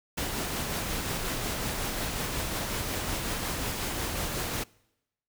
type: noise with tremolo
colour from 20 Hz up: pink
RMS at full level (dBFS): -31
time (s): 0.17-4.64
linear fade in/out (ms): 10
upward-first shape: sine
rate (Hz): 5.5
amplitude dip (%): 25
effects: noise-tail reverb RT60 0.9 s tail -25 dB re dry